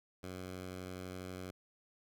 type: tone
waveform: 10% pulse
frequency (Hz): 92.1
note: F#2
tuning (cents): -7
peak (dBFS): -35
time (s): 0.23-1.51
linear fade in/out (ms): 5
effects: none